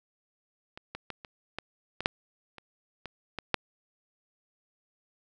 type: clicks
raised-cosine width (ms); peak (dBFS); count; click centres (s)
0.3; -26 / -21 / -20 / -27 / -18 / -19 / -6 / -29 / -23 / -18 / -7; 11; 0.775 / 0.95 / 1.103 / 1.248 / 1.586 / 2.006 / 2.059 / 2.583 / 3.057 / 3.387 / 3.543
effects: none